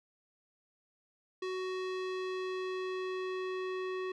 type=tone with low-pass filter sweep; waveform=square; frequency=372.3 Hz; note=F#4; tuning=11 cents sharp; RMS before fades=-37 dBFS; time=1.42-4.12 s; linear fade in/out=5 ms; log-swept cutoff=4300 to 2700 Hz; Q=1.1; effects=none